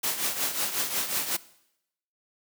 white noise with tremolo, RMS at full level -26 dBFS, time 0.03-1.37 s, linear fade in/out 10 ms, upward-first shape triangle, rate 5.5 Hz, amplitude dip 70%, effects noise-tail reverb RT60 0.8 s tail -19 dB re dry + high-pass 150 Hz 12 dB/octave

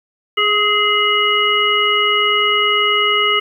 harmonic tone with a mistuned harmonic, 415.3 Hz, G#4, in tune, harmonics 1 / 3 / 5 / 7, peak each -21 / -17 / -18 / -16 dBFS, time 0.37-3.4 s, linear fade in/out 10 ms, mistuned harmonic 3, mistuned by +27 cents, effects 8-bit

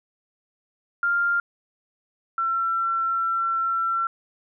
sine tone pair in turn, 1396.9 / 1350.9 Hz, F6 / E6, 0 / +42 cents, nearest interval minor second, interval 58 cents, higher first, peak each -19 / -21 dBFS, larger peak first, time 1.03-1.4 / 2.38-4.07 s, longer second, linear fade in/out 2 ms, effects none

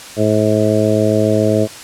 harmonic tone, 107.2 Hz, A2, 45 cents flat, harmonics 1 / 2 / 3 / 4 / 5 / 6, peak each -18 / -18 / -18 / -18 / -18 / -18 dBFS, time 0.16-1.68 s, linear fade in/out 50 ms, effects white hiss -33 dBFS RMS until 1.83 s + low-pass 9000 Hz 12 dB/octave

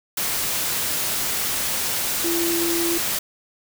sine tone in noise, 338.6 Hz, E4, 46 cents sharp, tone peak -22 dBFS, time 2.24-2.98 s, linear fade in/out 5 ms, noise white, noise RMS -24 dBFS, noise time 0.17-3.19 s, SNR -1 dB, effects none

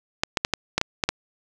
clicks, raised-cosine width 0.2 ms, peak -3 dBFS, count 8, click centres 0.235 / 0.372 / 0.449 / 0.537 / 0.78 / 0.814 / 1.038 / 1.09 s, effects none

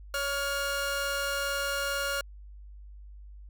sawtooth tone pair together, 560 / 1411.1 Hz, C#5 / F6, +18 / +17 cents, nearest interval octave + major third, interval 1599 cents, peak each -29 / -27 dBFS, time 0.14-2.21 s, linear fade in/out 2 ms, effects added 50 Hz sine -44 dBFS peak until 3.49 s

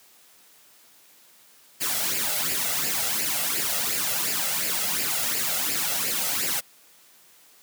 white noise with flanger, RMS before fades -26 dBFS, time 1.8-6.61 s, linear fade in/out 20 ms, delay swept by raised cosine 0.41 to 1.51 ms, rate 2.8 Hz, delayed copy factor +0.65, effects white hiss -55 dBFS RMS until 7.62 s + high-pass 150 Hz 12 dB/octave

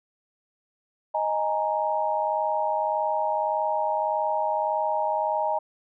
sine chord, D# suspended fourth, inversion none, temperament equal, 622.3 / 830.6 / 932.3 Hz, D#5 / G#5 / A#5, 0 / 0 / 0 cents, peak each -27 / -27 / -27 dBFS, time 1.14-5.59 s, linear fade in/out 10 ms, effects none

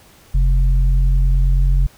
sine tone pair together, 44.54 / 133.9 Hz, F1 / C3, +35 / +40 cents, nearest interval octave + perfect fifth, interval 1905 cents, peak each -11 / -21 dBFS, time 0.34-1.87 s, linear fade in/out 10 ms, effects pink hiss -48 dBFS RMS until 1.97 s

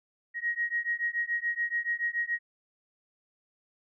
sine beating tone pair, 1884 / 1891 Hz, A#6 / A#6, +18 / +24 cents, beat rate 7 Hz, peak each -31 dBFS, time 0.34-2.39 s, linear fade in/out 50 ms, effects none

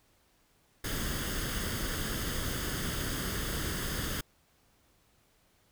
pink noise with comb filter, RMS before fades -34 dBFS, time 0.84-4.21 s, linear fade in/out 5 ms, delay 0.61 ms, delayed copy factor +0.6, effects pink hiss -68 dBFS RMS until 5.71 s

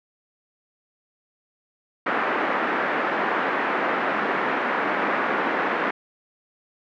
white band-pass noise, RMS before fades -24 dBFS, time 2.06-5.91 s, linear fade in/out 5 ms, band 220 to 1800 Hz, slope 24 dB/octave, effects none

